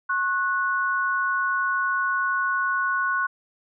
sine tone pair together, 1087.8 / 1475 Hz, C#6 / F#6, -33 / -6 cents, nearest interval perfect fourth, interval 527 cents, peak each -25 / -23 dBFS, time 0.09-3.27 s, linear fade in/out 10 ms, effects none

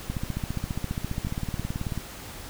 two click trains, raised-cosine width 5 ms, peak -17 / -16 dBFS, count 14 / 18, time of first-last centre 1.27-1.977 / 0.1-1.249 s, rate 18.4 / 14.8 Hz, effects pink hiss -41 dBFS RMS until 2.49 s

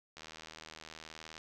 click train, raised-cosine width 0.2 ms, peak -30 dBFS, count 97, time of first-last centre 0.17-1.379 s, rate 79.4 Hz, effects none

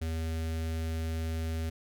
square tone with notch filter, 80.9 Hz, E2, 32 cents flat, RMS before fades -33 dBFS, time 0.01-1.7 s, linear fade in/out 10 ms, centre 990 Hz, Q 1.5, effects none

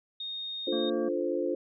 sine tone, 3700 Hz, A#7, 14 cents flat, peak -34 dBFS, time 0.2-0.9 s, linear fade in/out 5 ms
sine chord, D minor seventh, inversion none, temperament equal, 293.7 / 349.2 / 440 / 523.3 Hz, D4 / F4 / A4 / C5, 0 / 0 / 0 / 0 cents, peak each -34 / -31 / -35 / -32 dBFS, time 0.67-1.55 s, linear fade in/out 5 ms
harmonic tone, 228.5 Hz, A#3, 34 cents flat, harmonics 1 / 3 / 5 / 7, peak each -34 / -43 / -46 / -50 dBFS, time 0.72-1.09 s, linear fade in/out 10 ms
effects none

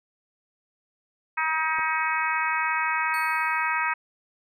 harmonic tone, 317.1 Hz, D#4, 33 cents sharp, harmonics 3 / 4 / 5 / 6 / 7 / 8, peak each -28 / -29 / -30 / -31 / -31 / -32 dBFS, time 1.37-3.94 s, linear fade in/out 10 ms
clicks, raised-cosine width 1 ms, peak -28 dBFS, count 2, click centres 1.786 / 1.794 s
10% pulse tone with exponential decay, 4435 Hz, C#8, in tune, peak -31 dBFS, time 3.14-3.93 s, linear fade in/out 0 ms, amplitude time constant 170 ms
effects resampled to 32000 Hz

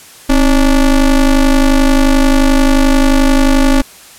square ring-modulated tone, 145.7 Hz, D3, 13 cents flat, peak -4 dBFS, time 0.29-3.82 s, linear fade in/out 10 ms, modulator 120 Hz, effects white hiss -37 dBFS RMS until 4.18 s + low-pass 12000 Hz 12 dB/octave

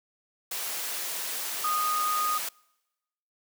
sine tone in noise, 1237 Hz, D#6, 10 cents flat, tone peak -25 dBFS, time 1.64-2.38 s, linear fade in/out 5 ms, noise white, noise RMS -33 dBFS, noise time 0.51-2.49 s, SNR +5 dB, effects noise-tail reverb RT60 1.0 s tail -26 dB re dry + high-pass 400 Hz 12 dB/octave

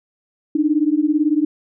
sine beating tone pair, 293.7 / 311.7 Hz, D4 / D#4, 0 / +3 cents, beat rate 18 Hz, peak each -17 dBFS, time 0.55-1.45 s, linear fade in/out 5 ms, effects none

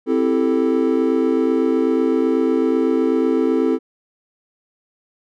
triangle chord, A minor seventh, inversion first, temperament equal, 261.6 / 329.6 / 392 / 440 Hz, C4 / E4 / G4 / A4, 0 / 0 / 0 / 0 cents, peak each -17 / -18 / -22 / -18 dBFS, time 0.06-3.79 s, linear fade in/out 50 ms, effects none

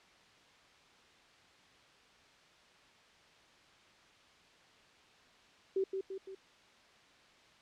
sine tone with echo, 384.5 Hz, G4, 33 cents flat, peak -29 dBFS, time 5.76-5.84 s, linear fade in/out 5 ms, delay 170 ms, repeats 3, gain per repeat -5 dB, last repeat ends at 6.35 s, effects white hiss -62 dBFS RMS until 7.61 s + low-pass 4000 Hz 12 dB/octave

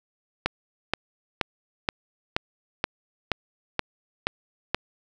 click train, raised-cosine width 0.3 ms, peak -6 dBFS, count 10, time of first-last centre 0.46-4.746 s, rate 2.1 Hz, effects none

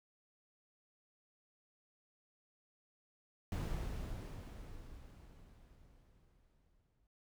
brown noise with exponential decay, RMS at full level -37 dBFS, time 3.52-7.07 s, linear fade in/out 1 ms, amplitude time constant 770 ms, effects none

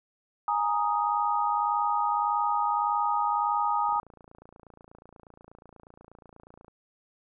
sine chord, Ab suspended second, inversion none, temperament equal, 830.6 / 932.3 / 1244.5 Hz, Ab5 / Bb5 / Eb6, 0 / 0 / 0 cents, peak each -28 dBFS, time 0.48-4 s, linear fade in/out 2 ms
click train, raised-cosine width 1 ms, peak -36 dBFS, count 80, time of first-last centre 3.89-6.682 s, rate 28.3 Hz
effects none

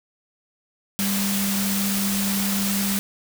sine tone in noise, 198.1 Hz, G3, 18 cents sharp, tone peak -23 dBFS, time 0.99-2.99 s, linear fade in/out 0 ms, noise white, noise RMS -26 dBFS, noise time 0.99-2.99 s, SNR 0 dB, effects none

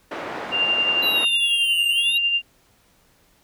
pink band-pass noise, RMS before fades -31 dBFS, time 0.11-1.25 s, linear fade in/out 5 ms, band 370 to 1800 Hz, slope 12 dB/octave
sine tone with tremolo, 2791 Hz, F7, 2 cents flat, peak -16 dBFS, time 0.51-2.42 s, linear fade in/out 50 ms, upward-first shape sine, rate 11 Hz, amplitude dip 40%
square linear two-way sweep, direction down then up, 4000 to 2800 to 3866 Hz, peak -25 dBFS, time 1.02-2.18 s, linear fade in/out 10 ms, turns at 1.88 s
effects pink hiss -59 dBFS RMS until 3.43 s

